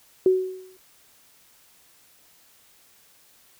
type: tone with exponential decay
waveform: sine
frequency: 373.2 Hz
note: F#4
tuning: 15 cents sharp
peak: -12 dBFS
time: 0.26-0.77 s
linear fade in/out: 2 ms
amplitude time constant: 110 ms
effects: white hiss -57 dBFS RMS until 3.59 s